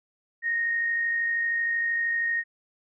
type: tone with amplitude modulation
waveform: sine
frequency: 1859 Hz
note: A#6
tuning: 5 cents flat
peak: -22 dBFS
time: 0.42-2.44 s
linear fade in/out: 50 ms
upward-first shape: sine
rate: 52.9 Hz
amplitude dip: 30%
effects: none